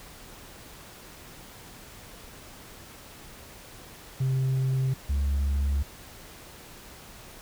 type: tone pair in turn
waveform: sine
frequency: 131.9 / 70.01 Hz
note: C3 / C#2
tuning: +14 / +18 cents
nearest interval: major seventh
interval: 1096 cents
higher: first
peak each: -20 dBFS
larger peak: neither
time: 4.2-4.94 / 5.09-5.83 s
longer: neither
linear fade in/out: 10 ms
effects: tanh soft clip ceiling -22 dBFS + pink hiss -47 dBFS RMS until 7.41 s